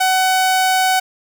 sawtooth tone, 750 Hz, F#5, 23 cents sharp, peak -9 dBFS, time 0-1 s, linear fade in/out 10 ms, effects none

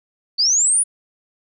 sine linear sweep, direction up, 4435 to 9956 Hz, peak -13 dBFS, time 0.38-0.84 s, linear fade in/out 20 ms, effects none

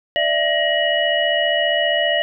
sine tone cluster, 593 / 668 / 1889 / 2924 Hz, D5 / E5 / A#6 / F#7, +17 / +23 / +22 / -21 cents, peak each -21 dBFS, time 0.16-2.22 s, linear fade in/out 0 ms, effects none

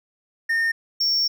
triangle tone pair in turn, 1827 / 5475 Hz, A#6 / F8, -35 / -35 cents, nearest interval octave + perfect fifth, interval 1900 cents, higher second, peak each -17 dBFS, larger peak neither, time 0.49-0.72 / 1-1.28 s, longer second, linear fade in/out 10 ms, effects none

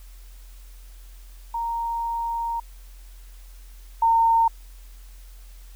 sine tone pair in turn, 929 / 913.6 Hz, A#5 / A#5, -6 / -35 cents, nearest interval unison, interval 29 cents, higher first, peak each -24 / -15 dBFS, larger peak second, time 1.54-2.6 / 4.02-4.48 s, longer first, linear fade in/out 5 ms, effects added 43 Hz sine -41 dBFS peak until 5.75 s + white hiss -55 dBFS RMS until 5.75 s

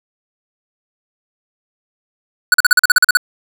square tone bursts, 1476 Hz, F#6, 5 cents flat, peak -6 dBFS, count 11, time 2.52-3.171 s, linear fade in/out 2 ms, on 21 ms, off 42 ms, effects none

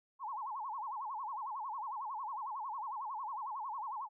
sine tone with vibrato, 963 Hz, B5, 44 cents flat, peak -38 dBFS, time 0.19-4.09 s, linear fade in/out 50 ms, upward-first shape sine, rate 11 Hz, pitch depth 250 cents each way, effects none

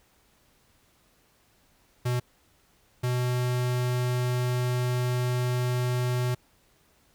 square tone pair in turn, 123.47 / 124.26 Hz, B2 / B2, 0 / +11 cents, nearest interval unison, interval 11 cents, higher second, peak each -25 dBFS, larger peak neither, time 2.05-2.2 / 3.03-6.35 s, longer second, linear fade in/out 10 ms, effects pink hiss -64 dBFS RMS until 7.14 s

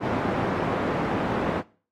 pink band-pass noise, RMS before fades -26 dBFS, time 0-1.63 s, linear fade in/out 50 ms, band 150 to 1200 Hz, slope 12 dB/octave, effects noise-tail reverb RT60 0.4 s tail -20 dB re dry + AAC 48 kbps

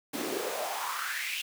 pink noise with high-pass filter sweep, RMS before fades -34 dBFS, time 0.13-1.42 s, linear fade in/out 10 ms, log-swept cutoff 250 to 2900 Hz, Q 4.9, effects none

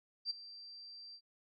sine tone with ADSR envelope, 4699 Hz, D8, in tune, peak -32 dBFS, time 0.25-1.21 s, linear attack 53 ms, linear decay 14 ms, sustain -17 dB, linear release 67 ms, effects none

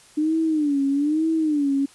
sine tone with vibrato, 298.4 Hz, D4, 28 cents sharp, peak -18 dBFS, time 0.17-1.86 s, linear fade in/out 10 ms, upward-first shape sine, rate 1.1 Hz, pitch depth 140 cents each way, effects white hiss -51 dBFS RMS until 1.94 s + resampled to 24000 Hz

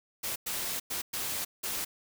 white noise bursts at uneven times, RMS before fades -34 dBFS, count 5, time 0.23-0.36 / 0.46-0.8 / 0.9-1.02 / 1.13-1.45 / 1.63-1.85 s, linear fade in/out 10 ms, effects none

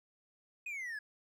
triangle exponential sweep, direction down, 2532 to 1661.2 Hz, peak -37 dBFS, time 0.66-0.99 s, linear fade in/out 5 ms, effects none

